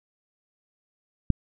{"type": "click", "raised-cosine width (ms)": 5, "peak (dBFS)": -7, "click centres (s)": 1.303, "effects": []}